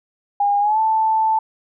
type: tone with pitch glide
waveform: sine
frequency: 812 to 880.4 Hz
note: G#5 to A5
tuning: -39 to +1 cents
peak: -14 dBFS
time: 0.4-1.39 s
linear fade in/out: 5 ms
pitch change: +140 cents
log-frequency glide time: 0.6-0.79 s
effects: none